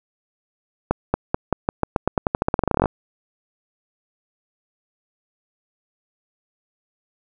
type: accelerating click train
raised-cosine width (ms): 1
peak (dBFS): -3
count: 24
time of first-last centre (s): 0.91-2.858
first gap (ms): 230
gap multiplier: 0.89
effects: none